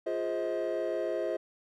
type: chord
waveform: triangle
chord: F minor seventh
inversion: none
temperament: equal with one note detuned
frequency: 349.2 / 415.3 / 523.3 / 636.1 Hz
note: F4 / Ab4 / C5 / Eb5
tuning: 0 / 0 / 0 / +38 cents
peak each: -33 / -34 / -33 / -31 dBFS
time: 0.06-1.37 s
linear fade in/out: 10 ms
effects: tanh soft clip ceiling -20 dBFS